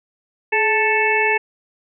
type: harmonic tone with a mistuned harmonic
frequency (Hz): 440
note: A4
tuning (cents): 0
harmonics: 1 / 2 / 4 / 5 / 6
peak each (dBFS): -21 / -21 / -21 / -21 / -21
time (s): 0.52-1.38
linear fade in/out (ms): 10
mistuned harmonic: 1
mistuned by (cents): -53
effects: none